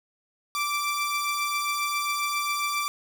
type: tone pair together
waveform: sawtooth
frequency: 1169.3 / 2346 Hz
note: D6 / D7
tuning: -8 / -2 cents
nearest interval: octave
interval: 1206 cents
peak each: -23 / -28 dBFS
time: 0.55-2.88 s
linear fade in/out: 0 ms
effects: none